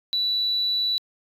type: tone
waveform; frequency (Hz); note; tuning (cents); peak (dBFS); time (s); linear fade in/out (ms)
sine; 3951; B7; 0; -20; 0.13-0.98; 0
effects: tanh soft clip ceiling -16 dBFS